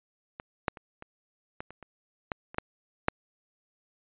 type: clicks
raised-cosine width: 0.5 ms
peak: -23 / -10 / -29 / -27 / -21 / -30 / -30 / -15 / -28 / -12 / -7 dBFS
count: 11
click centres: 0.399 / 0.682 / 0.772 / 1.024 / 1.605 / 1.706 / 1.827 / 2.318 / 2.545 / 2.584 / 3.084 s
effects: resampled to 8000 Hz